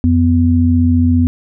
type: tone pair together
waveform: sine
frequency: 87.9 / 248.9 Hz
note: F2 / B3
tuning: +12 / +14 cents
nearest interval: octave + tritone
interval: 1802 cents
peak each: -11 dBFS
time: 0.04-1.27 s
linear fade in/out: 0 ms
effects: none